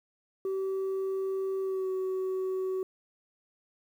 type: tone with pitch glide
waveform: sine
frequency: 384.1 to 376.2 Hz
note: G4 to F#4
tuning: -35 to +29 cents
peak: -26 dBFS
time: 0.45-2.83 s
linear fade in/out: 2 ms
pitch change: -36 cents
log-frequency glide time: 1.61-1.89 s
effects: tanh soft clip ceiling -28 dBFS + 10-bit